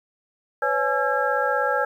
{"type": "tone cluster", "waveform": "sine", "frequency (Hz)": [506, 562, 843, 1348, 1628], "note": ["B4", "C#5", "G#5", "E6", "G#6"], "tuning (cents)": [42, 24, 26, 38, -35], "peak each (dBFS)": -26, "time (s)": [0.62, 1.85], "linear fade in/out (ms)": 5, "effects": ["9-bit"]}